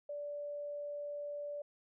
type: tone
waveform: sine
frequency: 582 Hz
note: D5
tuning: 16 cents flat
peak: -39 dBFS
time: 0.09-1.62 s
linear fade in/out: 5 ms
effects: none